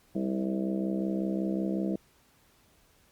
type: harmonic tone with a mistuned harmonic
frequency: 65.41 Hz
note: C2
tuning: in tune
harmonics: 3 / 4 / 5 / 6 / 7 / 8 / 9 / 10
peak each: -30 / -42 / -32 / -43 / -41 / -41 / -45 / -42 dBFS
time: 0.15-1.96 s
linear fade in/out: 5 ms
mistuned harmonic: 9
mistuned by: +19 cents
effects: pink hiss -64 dBFS RMS until 3.11 s + Opus 48 kbps